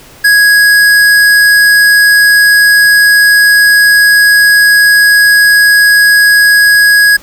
sine tone with hard clipping, 1661.2 Hz, G#6, in tune, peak -4 dBFS, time 0.24-7.17 s, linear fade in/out 10 ms, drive 17 dB, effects pink hiss -36 dBFS RMS until 7.22 s

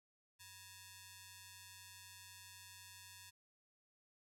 5% pulse ring-modulated tone, 880 Hz, A5, in tune, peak -40 dBFS, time 0.39-3.31 s, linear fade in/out 20 ms, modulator 786 Hz, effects none

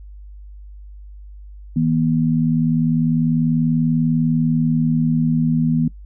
sine tone pair together, 160 / 240.2 Hz, D#3 / B3, +49 / -48 cents, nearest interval perfect fifth, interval 703 cents, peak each -17 dBFS, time 1.76-5.88 s, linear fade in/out 5 ms, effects noise-tail reverb RT60 0.1 s tail -21 dB re dry + added 50 Hz sine -35 dBFS peak until 6.05 s

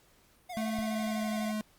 square tone with vibrato, 698.5 Hz, F5, in tune, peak -39 dBFS, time 0.49-1.52 s, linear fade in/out 10 ms, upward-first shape sine, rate 12 Hz, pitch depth 83 cents each way
square tone with pitch glide, 219 to 214.2 Hz, A3 to A3, -8 to -46 cents, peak -32 dBFS, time 0.57-1.61 s, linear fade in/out 0 ms, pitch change -38 cents, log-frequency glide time 0.69-1.31 s
click, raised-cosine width 5 ms, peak -29 dBFS, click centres 0.788 s
effects pink hiss -64 dBFS RMS until 1.78 s + Opus 48 kbps

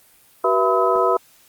sine tone cluster, 380.4 / 484.2 / 666 / 1004 / 1280 Hz, F#4 / B4 / E5 / B5 / D#6, +48 / -34 / +18 / +28 / +49 cents, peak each -21 dBFS, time 0.44-1.17 s, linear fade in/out 5 ms, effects white hiss -53 dBFS RMS until 1.48 s + Opus 32 kbps

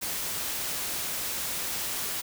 white noise, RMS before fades -32 dBFS, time 0.01-2.22 s, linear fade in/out 20 ms, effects none

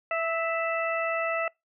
harmonic tone with a mistuned harmonic, 661 Hz, E5, 5 cents sharp, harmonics 1 / 2 / 3 / 4, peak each -28 / -31 / -33 / -34 dBFS, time 0.11-1.48 s, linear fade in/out 2 ms, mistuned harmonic 2, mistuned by -18 cents, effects noise-tail reverb RT60 0.2 s tail -26 dB re dry

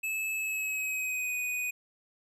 square tone with pitch glide, 2604 to 2485 Hz, E7 to D#7, -22 to -3 cents, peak -31 dBFS, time 0.03-1.71 s, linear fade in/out 10 ms, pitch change -81 cents, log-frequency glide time 0.34-1.38 s, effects none

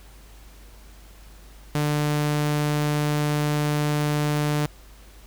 sawtooth tone, 148.6 Hz, D3, 21 cents sharp, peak -17 dBFS, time 1.75-4.66 s, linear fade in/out 0 ms, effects added 50 Hz sine -45 dBFS peak until 5.26 s + pink hiss -52 dBFS RMS until 5.26 s

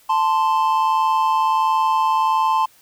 triangle tone pair together, 880 / 1041.4 Hz, A5 / C6, 0 / -8 cents, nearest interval minor third, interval 292 cents, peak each -16 dBFS, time 0.09-2.66 s, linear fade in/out 10 ms, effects white hiss -53 dBFS RMS until 2.81 s

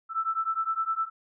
sine beating tone pair, 1318.5 / 1328.3 Hz, E6 / E6, 0 / +13 cents, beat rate 9.8 Hz, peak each -29 dBFS, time 0.09-1.1 s, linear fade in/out 50 ms, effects none

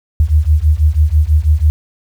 sine beating tone pair, 73.42 / 79.52 Hz, D2 / D#2, 0 / +38 cents, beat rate 6.1 Hz, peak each -11 dBFS, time 0.2-1.7 s, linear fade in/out 0 ms, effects 7-bit

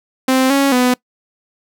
sawtooth tone with pitch steps, 260.9 / 276.7 / 249.7 Hz, C4 / C#4 / B3, -5 / -3 / +19 cents, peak -7 dBFS, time 0.28-0.94 s, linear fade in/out 5 ms, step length 220 ms, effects noise-tail reverb RT60 0.1 s tail -23 dB re dry

